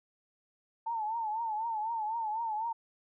sine tone with vibrato, 888 Hz, A5, 16 cents sharp, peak -31 dBFS, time 0.86-2.73 s, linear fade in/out 10 ms, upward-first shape triangle, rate 4 Hz, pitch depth 110 cents each way, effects none

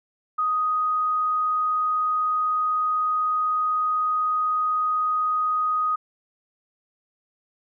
sine tone, 1248 Hz, D#6, 5 cents sharp, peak -20 dBFS, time 0.38-5.96 s, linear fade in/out 10 ms, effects none

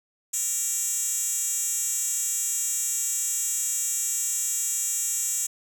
10% pulse tone with high-pass filter, 466.7 Hz, A#4, 2 cents sharp, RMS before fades -27 dBFS, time 0.33-5.47 s, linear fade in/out 10 ms, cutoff 7700 Hz, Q 3.2, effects none

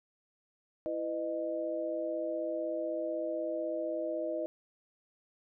sine tone cluster, 331.4 / 501 / 617 Hz, E4 / B4 / D#5, +9 / +25 / -15 cents, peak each -38 / -39 / -34 dBFS, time 0.86-4.46 s, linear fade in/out 0 ms, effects none

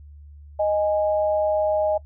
sine tone pair together, 621 / 828.9 Hz, D#5 / G#5, -3 / -4 cents, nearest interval perfect fourth, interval 499 cents, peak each -19 / -26 dBFS, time 0.59-1.98 s, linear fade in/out 10 ms, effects noise-tail reverb RT60 0.1 s tail -19 dB re dry + added 73 Hz sine -41 dBFS peak until 2.05 s

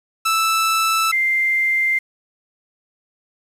sawtooth / sine tone pair in turn, 1318.5 / 2093 Hz, E6 / C7, 0 / 0 cents, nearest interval minor sixth, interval 800 cents, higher second, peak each -12 / -15 dBFS, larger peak first, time 0.25-1.12 / 1.12-1.99 s, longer neither, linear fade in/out 10 ms, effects resampled to 32000 Hz + 7-bit

